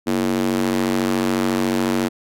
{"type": "tone with high-pass filter", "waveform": "square", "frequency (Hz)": 47, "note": "F#1", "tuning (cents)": 28, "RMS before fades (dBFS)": -20, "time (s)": [0.06, 2.09], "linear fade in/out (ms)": 20, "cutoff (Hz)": 270, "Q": 3.1, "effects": ["AAC 48 kbps"]}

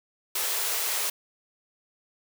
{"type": "high-pass noise", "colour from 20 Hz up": "white", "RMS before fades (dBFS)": -28, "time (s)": [0.35, 1.1], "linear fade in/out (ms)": 5, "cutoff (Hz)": 360, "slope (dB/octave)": 96, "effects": []}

